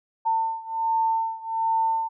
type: beating tone pair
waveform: sine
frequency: 899 / 900.3 Hz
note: A5 / A5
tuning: +37 / +39 cents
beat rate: 1.3 Hz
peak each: -24 / -26 dBFS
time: 0.25-2.09 s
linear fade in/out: 20 ms
effects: none